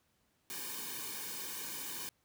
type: noise with comb filter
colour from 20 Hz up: white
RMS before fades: -42 dBFS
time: 0.5-2.09 s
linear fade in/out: 0 ms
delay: 1.5 ms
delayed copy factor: -1
effects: pink hiss -75 dBFS RMS until 2.24 s + high-pass 60 Hz 12 dB/octave